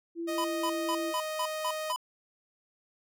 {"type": "tone with pitch glide", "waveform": "sine", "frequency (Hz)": [336.2, 333.5], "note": ["E4", "E4"], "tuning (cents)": [34, 20], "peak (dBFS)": -32, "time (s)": [0.15, 1.14], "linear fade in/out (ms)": 50, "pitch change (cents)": -14, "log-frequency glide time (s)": [0.45, 0.67]}
{"type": "tone", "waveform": "sawtooth", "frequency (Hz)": 622.3, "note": "D#5", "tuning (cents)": 0, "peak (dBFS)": -29, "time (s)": [0.27, 1.93], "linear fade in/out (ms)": 20}
{"type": "tone bursts", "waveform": "square", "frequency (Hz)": 1000, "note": "B5", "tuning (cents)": 21, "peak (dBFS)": -30, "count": 7, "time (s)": [0.38, 1.961], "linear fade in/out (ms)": 2, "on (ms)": 63, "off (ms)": 190}
{"effects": []}